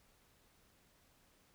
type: silence
effects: pink hiss -70 dBFS RMS until 1.54 s